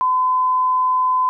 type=tone; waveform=sine; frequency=1017 Hz; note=C6; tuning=50 cents flat; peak=-14 dBFS; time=0.01-1.29 s; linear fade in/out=0 ms; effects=none